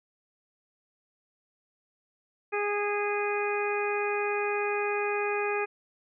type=harmonic tone; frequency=411.8 Hz; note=G#4; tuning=15 cents flat; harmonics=1 / 2 / 3 / 4 / 5 / 6; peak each=-29 / -34 / -36 / -37 / -39 / -34 dBFS; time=2.52-5.66 s; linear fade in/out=20 ms; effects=none